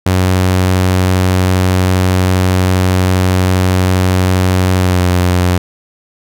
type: tone with pitch glide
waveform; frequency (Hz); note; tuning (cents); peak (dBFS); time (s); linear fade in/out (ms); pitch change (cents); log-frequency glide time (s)
sawtooth; 92.5 to 89.92; F#2 to F#2; 0 to -49; -5; 0.06-5.58; 5; -49; 4.79-5.03
effects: none